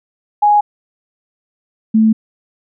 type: tone pair in turn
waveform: sine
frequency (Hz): 830.6 / 220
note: G#5 / A3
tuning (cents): 0 / 0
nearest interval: octave + major seventh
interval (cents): 2300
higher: first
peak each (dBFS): -7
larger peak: neither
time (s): 0.42-0.61 / 1.94-2.13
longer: neither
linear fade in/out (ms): 10
effects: none